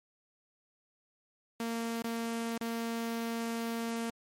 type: tone with dropouts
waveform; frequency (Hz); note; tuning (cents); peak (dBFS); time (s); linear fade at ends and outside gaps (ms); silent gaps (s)
sawtooth; 230.3; A#3; -21; -29; 1.6-4.1; 2; 2.021-2.043 / 2.577-2.61
effects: MP3 64 kbps